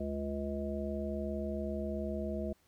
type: harmonic tone with a mistuned harmonic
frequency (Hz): 70.2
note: C#2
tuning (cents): +22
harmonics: 1 / 3 / 5 / 7 / 9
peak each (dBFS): -40 / -38 / -41 / -45 / -40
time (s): 0-2.53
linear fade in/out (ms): 5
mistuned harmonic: 1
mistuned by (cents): +58
effects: pink hiss -70 dBFS RMS until 2.67 s

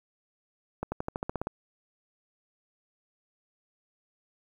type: accelerating click train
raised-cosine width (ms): 1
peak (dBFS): -17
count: 10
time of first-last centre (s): 0.83-1.471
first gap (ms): 90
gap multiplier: 0.94
effects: 9-bit

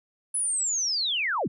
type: linear sweep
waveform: sine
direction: down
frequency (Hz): 10300 to 89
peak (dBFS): -24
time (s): 0.34-1.48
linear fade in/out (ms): 10
effects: none

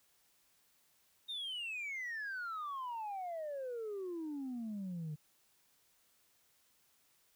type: exponential sweep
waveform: sine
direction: down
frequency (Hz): 3729 to 146.83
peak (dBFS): -37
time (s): 1.28-5.16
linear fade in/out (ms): 20
effects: tanh soft clip ceiling -37 dBFS + white hiss -72 dBFS RMS until 7.35 s

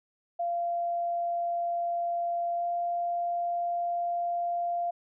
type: tone with pitch glide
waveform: sine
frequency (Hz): 690 to 694.4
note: F5 to F5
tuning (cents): -21 to -10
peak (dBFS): -27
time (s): 0.39-4.91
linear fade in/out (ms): 10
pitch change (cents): +11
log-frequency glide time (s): 2.56-2.64
effects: none

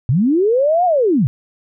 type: linear two-way sweep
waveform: sine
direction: up then down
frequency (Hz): 109 to 740 to 109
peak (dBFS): -11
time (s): 0.09-1.27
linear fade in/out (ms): 0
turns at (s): 0.85
effects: none

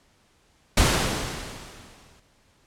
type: noise with exponential decay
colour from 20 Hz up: pink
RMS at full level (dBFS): -17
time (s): 0.77-2.2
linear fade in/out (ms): 5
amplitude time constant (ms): 310
effects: pink hiss -62 dBFS RMS until 2.66 s + low-pass 9000 Hz 12 dB/octave

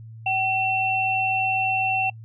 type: tone pair together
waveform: sine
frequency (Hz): 763 / 2704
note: G5 / E7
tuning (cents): -47 / +43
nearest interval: octave + minor seventh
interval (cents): 2190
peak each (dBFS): -23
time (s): 0.26-2.1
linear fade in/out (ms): 5
effects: noise-tail reverb RT60 0.1 s tail -26 dB re dry + added 112 Hz sine -38 dBFS peak until 2.24 s

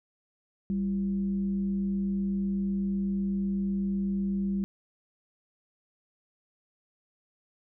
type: tone with frequency modulation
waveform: sine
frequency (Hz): 196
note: G3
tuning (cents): 0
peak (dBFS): -26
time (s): 0.7-4.64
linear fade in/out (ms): 0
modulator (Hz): 144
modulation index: 0.32
effects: none

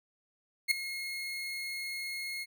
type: tone with ADSR envelope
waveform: 30% pulse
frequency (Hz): 2157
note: C#7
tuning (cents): -48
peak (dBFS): -18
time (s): 0.68-2.46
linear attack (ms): 32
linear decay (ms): 4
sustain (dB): -15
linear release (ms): 38
effects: none

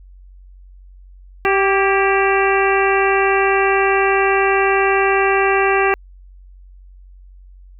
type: harmonic tone with a mistuned harmonic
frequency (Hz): 389.7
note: G4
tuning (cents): -10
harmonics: 1 / 2 / 3 / 4 / 5 / 6 / 7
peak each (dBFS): -16 / -19 / -21 / -22 / -23 / -24 / -24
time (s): 1.45-5.94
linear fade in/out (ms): 0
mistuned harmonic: 4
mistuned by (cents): +49
effects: added 46 Hz sine -39 dBFS peak until 7.79 s

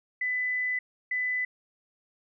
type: tone bursts at uneven times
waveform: sine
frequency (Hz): 2000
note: B6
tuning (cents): +21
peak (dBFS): -26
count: 2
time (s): 0.21-0.79 / 1.11-1.45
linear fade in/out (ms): 5
effects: none

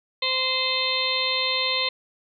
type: harmonic tone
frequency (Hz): 518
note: C5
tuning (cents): -17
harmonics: 1 / 2 / 4 / 5 / 6 / 7 / 8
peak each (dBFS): -32 / -31 / -29 / -31 / -32 / -27 / -27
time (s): 0.22-1.89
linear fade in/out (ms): 5
effects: none

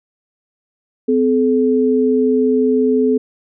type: tone pair together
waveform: sine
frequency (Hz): 255.7 / 430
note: C4 / A4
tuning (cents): -40 / -40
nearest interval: major sixth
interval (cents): 900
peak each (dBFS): -14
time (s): 1.08-3.18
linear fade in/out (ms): 10
effects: none

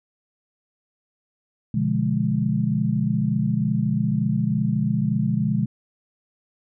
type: chord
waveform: sine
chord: B diminished seventh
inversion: none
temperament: equal with one note detuned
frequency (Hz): 123.47 / 146.83 / 174.61 / 209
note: B2 / D3 / F3 / Ab3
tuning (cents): 0 / 0 / 0 / +11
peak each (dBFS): -25 / -25 / -26 / -23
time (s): 1.74-5.66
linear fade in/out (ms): 5
effects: none

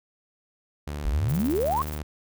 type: tone with pitch glide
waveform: sawtooth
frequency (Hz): 73.42 to 75.22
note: D2 to D2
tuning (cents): 0 to +42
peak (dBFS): -27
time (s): 0.87-2.03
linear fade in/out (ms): 5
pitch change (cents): +42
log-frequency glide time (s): 0.99-1.56
type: exponential sweep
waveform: sine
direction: up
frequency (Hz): 46.25 to 1141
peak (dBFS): -22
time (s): 1.05-1.82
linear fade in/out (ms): 0
type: noise with tremolo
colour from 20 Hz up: violet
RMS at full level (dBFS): -37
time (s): 1.29-1.98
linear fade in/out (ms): 0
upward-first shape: sine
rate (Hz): 19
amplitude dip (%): 90
effects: none

